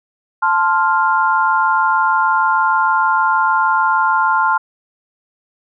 sine chord, F major, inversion first, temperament equal, 880 / 1046.5 / 1396.9 Hz, A5 / C6 / F6, 0 / 0 / 0 cents, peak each -16 dBFS, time 0.42-4.58 s, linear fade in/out 10 ms, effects none

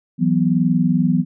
sine chord, E suspended second, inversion none, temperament just, 164.81 / 185.42 / 247.2 Hz, E3 / F#3 / B3, 0 / +4 / +2 cents, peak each -18 dBFS, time 0.18-1.25 s, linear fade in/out 50 ms, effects none

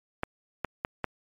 clicks, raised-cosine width 0.5 ms, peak -13 dBFS, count 4, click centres 0.234 / 0.647 / 0.849 / 1.043 s, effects MP3 96 kbps

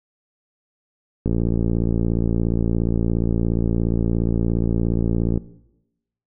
click train, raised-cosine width 3 ms, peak -8 dBFS, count 236, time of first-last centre 1.26-5.376 s, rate 57.1 Hz, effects noise-tail reverb RT60 0.9 s tail -18 dB re dry

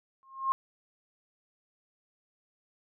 sine tone with exponential growth, 1070 Hz, C6, 38 cents sharp, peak -21 dBFS, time 0.23-0.52 s, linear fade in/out 0 ms, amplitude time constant 63 ms, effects none

